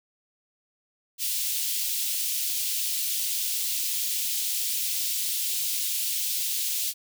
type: high-pass noise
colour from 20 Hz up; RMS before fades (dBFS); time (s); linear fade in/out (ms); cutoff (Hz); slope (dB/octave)
white; -28; 1.18-6.94; 50; 2800; 24
effects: none